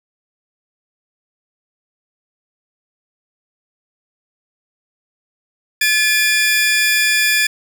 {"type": "tone pair together", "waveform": "sawtooth", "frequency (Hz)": [1721.1, 2409], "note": ["A6", "D7"], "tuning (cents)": [-39, 43], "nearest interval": "tritone", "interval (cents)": 582, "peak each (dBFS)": -12, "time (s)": [5.81, 7.47], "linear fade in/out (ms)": 5, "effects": []}